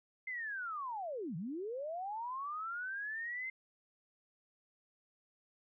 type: linear two-way sweep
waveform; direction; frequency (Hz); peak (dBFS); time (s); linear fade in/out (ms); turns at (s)
sine; down then up; 2093 to 146.83 to 2093; -38; 0.27-3.5; 5; 1.36
effects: none